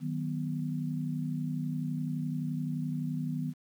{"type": "chord", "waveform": "sine", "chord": "B major", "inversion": "first", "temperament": "equal with one note detuned", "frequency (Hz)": [155.56, 187.36, 246.9], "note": ["D#3", "F#3", "B3"], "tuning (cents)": [0, 22, 0], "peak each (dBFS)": [-33, -39, -35], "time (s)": [0, 3.54], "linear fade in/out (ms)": 50, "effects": ["10-bit"]}